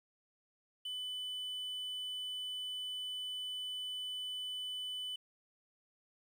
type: tone with quantisation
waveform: triangle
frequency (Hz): 3000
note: F#7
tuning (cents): +23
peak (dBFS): -37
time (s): 0.85-5.16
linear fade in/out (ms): 5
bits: 11
effects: none